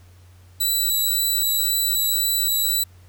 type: tone with vibrato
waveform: 5% pulse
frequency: 3951 Hz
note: B7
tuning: in tune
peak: -12 dBFS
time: 0.6-2.84 s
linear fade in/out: 10 ms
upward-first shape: sine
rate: 1.9 Hz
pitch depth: 10 cents each way
effects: added 90 Hz sine -46 dBFS peak until 3.08 s + pink hiss -57 dBFS RMS until 3.08 s